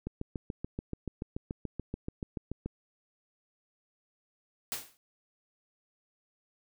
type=click train; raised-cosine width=3 ms; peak=-22 dBFS; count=19; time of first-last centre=0.07-2.66 s; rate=6.95 Hz
type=noise with exponential decay; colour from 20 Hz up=white; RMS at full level=-32 dBFS; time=4.72-4.97 s; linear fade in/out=0 ms; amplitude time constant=53 ms
effects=none